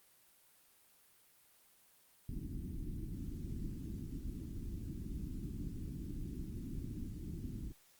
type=low-pass noise; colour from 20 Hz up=pink; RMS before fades=-43 dBFS; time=2.29-7.72 s; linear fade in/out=2 ms; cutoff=330 Hz; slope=48 dB/octave; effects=white hiss -67 dBFS RMS until 7.99 s + Opus 32 kbps